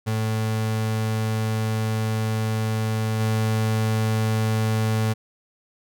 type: tone with level steps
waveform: 35% pulse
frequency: 110 Hz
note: A2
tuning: in tune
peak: -20 / -18 dBFS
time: 0.06-5.14 s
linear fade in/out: 20 ms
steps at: 3.19 s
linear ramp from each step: 20 ms
effects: none